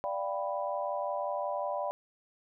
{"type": "chord", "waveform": "sine", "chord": "G dominant seventh", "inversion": "second", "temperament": "equal", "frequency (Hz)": [587.3, 698.5, 784, 987.8], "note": ["D5", "F5", "G5", "B5"], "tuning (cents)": [0, 0, 0, 0], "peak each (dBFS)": [-34, -38, -38, -37], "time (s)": [0.04, 1.91], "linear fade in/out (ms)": 0, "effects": []}